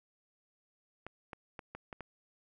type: clicks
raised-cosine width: 0.5 ms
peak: -28 dBFS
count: 6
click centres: 1.066 / 1.332 / 1.592 / 1.75 / 1.928 / 2.007 s
effects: none